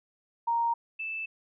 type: tone pair in turn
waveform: sine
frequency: 932.3 / 2637 Hz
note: A#5 / E7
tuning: 0 / 0 cents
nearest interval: octave + tritone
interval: 1800 cents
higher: second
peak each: -24 / -32 dBFS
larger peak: first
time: 0.47-0.74 / 0.99-1.26 s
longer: neither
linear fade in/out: 10 ms
effects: none